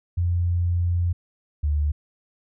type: tone pair in turn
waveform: sine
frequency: 87.3 / 74.11 Hz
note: F2 / D2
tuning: 0 / +16 cents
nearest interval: minor third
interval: 284 cents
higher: first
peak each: -19 dBFS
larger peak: neither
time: 0.17-1.13 / 1.63-1.92 s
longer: first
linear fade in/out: 10 ms
effects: none